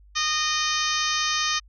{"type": "harmonic tone", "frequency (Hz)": 615, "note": "D#5", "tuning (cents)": -20, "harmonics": [2, 3, 4, 5, 6, 7, 8, 9, 10], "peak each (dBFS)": [-28, -30, -32, -31, -31, -34, -33, -32, -30], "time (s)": [0.15, 1.6], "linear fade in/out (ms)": 20, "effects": ["added 50 Hz sine -49 dBFS peak until 1.68 s"]}